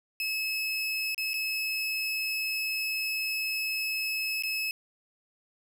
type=tone with dropouts; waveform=30% pulse; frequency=2588 Hz; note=E7; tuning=32 cents flat; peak=-26 dBFS; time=0.2-4.71 s; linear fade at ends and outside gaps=1 ms; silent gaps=1.146-1.179 / 1.334-1.34 / 4.424-4.435 s; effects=none